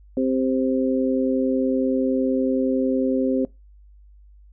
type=harmonic tone; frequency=130.81 Hz; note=C3; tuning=in tune; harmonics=2 / 3 / 4; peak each=-20 / -26 / -25 dBFS; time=0.17-3.45 s; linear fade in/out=2 ms; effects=noise-tail reverb RT60 0.2 s tail -21 dB re dry + added 50 Hz sine -46 dBFS peak until 4.52 s